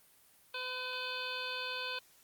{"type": "harmonic tone with a mistuned harmonic", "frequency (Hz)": 506, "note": "B4", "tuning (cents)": 42, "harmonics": [1, 2, 3, 5, 6, 7, 8, 9], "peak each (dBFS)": [-46, -45, -43, -42, -47, -44, -47, -49], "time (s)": [0.54, 1.99], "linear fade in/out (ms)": 5, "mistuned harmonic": 8, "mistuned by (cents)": 66, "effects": ["white hiss -64 dBFS RMS until 2.23 s", "Opus 32 kbps"]}